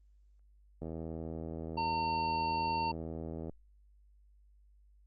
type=click train; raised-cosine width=2 ms; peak=-28 dBFS; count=218; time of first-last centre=0.82-3.496 s; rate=81.1 Hz
type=harmonic tone; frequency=910 Hz; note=A#5; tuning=42 cents flat; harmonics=1 / 3 / 5; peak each=-31 / -43 / -45 dBFS; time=1.77-2.92 s; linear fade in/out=10 ms
effects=added 50 Hz sine -60 dBFS peak until 5.06 s + Opus 32 kbps